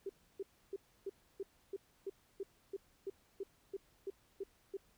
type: tone bursts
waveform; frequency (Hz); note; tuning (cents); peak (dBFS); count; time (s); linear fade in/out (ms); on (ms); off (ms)
sine; 392; G4; 0; -38; 15; 0.06-4.77; 5; 34; 300
effects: pink hiss -71 dBFS RMS until 4.97 s